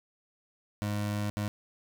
25% pulse tone bursts at uneven times, 103.83 Hz, G#2, in tune, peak -26 dBFS, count 2, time 0.82-1.3 / 1.37-1.48 s, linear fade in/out 0 ms, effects none

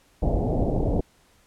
pink low-pass noise, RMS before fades -23 dBFS, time 0.22-1.01 s, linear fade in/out 5 ms, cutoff 740 Hz, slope 48 dB/octave, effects pink hiss -60 dBFS RMS until 1.46 s + low-pass 12000 Hz 12 dB/octave

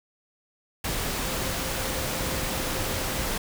sine tone in noise, 523.3 Hz, C5, in tune, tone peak -39 dBFS, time 1.25-3.29 s, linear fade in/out 5 ms, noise pink, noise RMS -29 dBFS, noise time 0.84-3.38 s, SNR -13 dB, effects none

